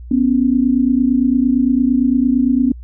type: tone pair together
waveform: sine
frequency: 246.9 / 275.7 Hz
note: B3 / C#4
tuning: 0 / -9 cents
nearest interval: major second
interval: 191 cents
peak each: -13 / -15 dBFS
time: 0.11-2.72 s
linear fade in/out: 5 ms
effects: added 60 Hz sine -30 dBFS peak until 2.83 s